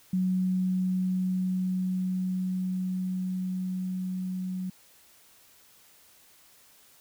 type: tone with level ramp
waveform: sine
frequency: 185 Hz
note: F#3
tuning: in tune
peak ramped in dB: -23 to -30 dBFS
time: 0.13-4.7 s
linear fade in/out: 5 ms
effects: white hiss -58 dBFS RMS until 7 s